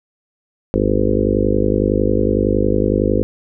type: harmonic tone with a mistuned harmonic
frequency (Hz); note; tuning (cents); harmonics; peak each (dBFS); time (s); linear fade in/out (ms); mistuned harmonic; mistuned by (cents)
50.9; G#1; -34; 1 / 2 / 4 / 5 / 6 / 7 / 8 / 9 / 10; -22 / -22 / -22 / -22 / -22 / -22 / -22 / -22 / -22; 0.74-3.23; 0; 2; +16
effects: none